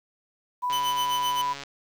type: tone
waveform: sine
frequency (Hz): 990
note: B5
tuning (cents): +4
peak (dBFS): -24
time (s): 0.62-1.54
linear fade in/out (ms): 20
type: click train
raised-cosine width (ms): 0.2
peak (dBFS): -20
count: 132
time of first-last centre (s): 0.7-1.636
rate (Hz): 140
type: tone with tremolo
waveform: 40% pulse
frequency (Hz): 3019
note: F#7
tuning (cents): +34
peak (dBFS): -26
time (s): 0.72-1.42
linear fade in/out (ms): 10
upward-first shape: sine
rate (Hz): 7.7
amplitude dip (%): 85
effects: 9-bit